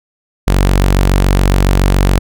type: tone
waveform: sawtooth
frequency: 47.14 Hz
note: F#1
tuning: 33 cents sharp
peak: -4 dBFS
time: 0.47-2.19 s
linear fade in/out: 10 ms
effects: none